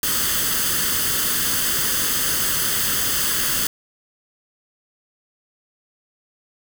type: noise with comb filter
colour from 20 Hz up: white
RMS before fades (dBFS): -21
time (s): 0.03-3.67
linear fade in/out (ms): 2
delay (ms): 0.63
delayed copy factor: +0.65
effects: none